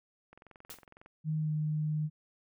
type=click train; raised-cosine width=0.5 ms; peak=-38 dBFS; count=17; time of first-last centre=0.33-1.061 s; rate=21.9 Hz
type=noise with exponential decay; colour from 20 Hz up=white; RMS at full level=-41 dBFS; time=0.7-0.85 s; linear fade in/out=2 ms; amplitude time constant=32 ms
type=tone with pitch glide; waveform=sine; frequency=155.56 to 153.06 Hz; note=D#3 to D#3; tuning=0 to -28 cents; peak=-29 dBFS; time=1.24-2.1 s; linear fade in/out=50 ms; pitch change=-28 cents; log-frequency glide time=1.39-1.52 s
effects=none